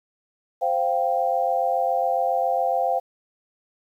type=chord; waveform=sine; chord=C suspended fourth; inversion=none; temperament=just; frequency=523.3 / 697.7 / 784.9 Hz; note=C5 / F5 / G5; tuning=0 / -2 / +2 cents; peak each=-25 / -23 / -24 dBFS; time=0.61-3 s; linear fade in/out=20 ms; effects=9-bit